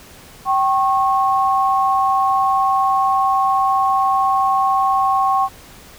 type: tone pair together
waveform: sine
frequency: 774.3 / 1090 Hz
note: G5 / C#6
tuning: -22 / -29 cents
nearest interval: tritone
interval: 593 cents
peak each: -16 dBFS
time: 0.45-5.49 s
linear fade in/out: 50 ms
effects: pink hiss -42 dBFS RMS until 5.98 s